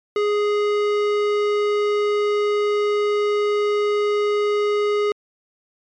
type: tone with tanh clipping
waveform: sine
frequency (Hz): 415.3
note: G#4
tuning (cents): 0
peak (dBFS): -19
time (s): 0.16-5.12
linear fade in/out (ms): 2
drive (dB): 17
effects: MP3 96 kbps